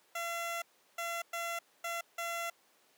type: tone bursts at uneven times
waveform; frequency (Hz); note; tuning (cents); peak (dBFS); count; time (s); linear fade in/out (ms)
15% pulse; 680; F5; -46; -29; 5; 0.15-0.62 / 0.98-1.22 / 1.33-1.59 / 1.84-2.01 / 2.18-2.5; 5
effects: pink hiss -67 dBFS RMS until 2.97 s + high-pass 400 Hz 12 dB/octave